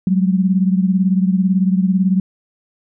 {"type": "beating tone pair", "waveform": "sine", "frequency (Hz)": [185, 203], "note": ["F#3", "G#3"], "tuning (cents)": [0, -39], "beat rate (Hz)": 18, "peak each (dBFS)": [-13, -18], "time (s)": [0.07, 2.2], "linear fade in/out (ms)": 2, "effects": []}